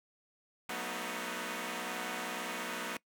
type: chord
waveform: 5% pulse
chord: B dominant seventh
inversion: second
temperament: equal with one note detuned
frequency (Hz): 185 / 224.9 / 246.9 / 311.1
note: F#3 / A3 / B3 / D#4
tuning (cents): 0 / +38 / 0 / 0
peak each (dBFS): -32 / -31 / -30 / -32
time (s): 0.69-2.97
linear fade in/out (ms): 2
effects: noise-tail reverb RT60 0.1 s tail -22 dB re dry